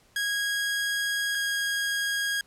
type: tone pair in turn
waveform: sawtooth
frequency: 1645 / 1637.9 Hz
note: G#6 / G#6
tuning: -17 / -24 cents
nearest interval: unison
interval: 7 cents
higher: first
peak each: -22 dBFS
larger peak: neither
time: 0.16-1.35 / 1.35-2.41 s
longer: first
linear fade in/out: 2 ms
effects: pink hiss -61 dBFS RMS until 2.46 s + low-pass 12000 Hz 12 dB/octave